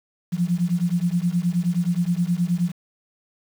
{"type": "beating tone pair", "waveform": "sine", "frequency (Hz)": [170, 179.5], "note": ["F3", "F3"], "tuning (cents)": [-46, 48], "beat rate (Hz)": 9.5, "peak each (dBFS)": -22, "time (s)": [0.32, 2.72], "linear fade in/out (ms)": 20, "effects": ["7-bit"]}